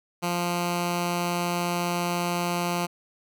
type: tone with notch filter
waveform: 10% pulse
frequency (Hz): 174.61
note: F3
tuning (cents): 0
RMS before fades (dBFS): -27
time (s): 0.22-2.87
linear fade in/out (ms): 20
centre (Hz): 440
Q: 1.9
effects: none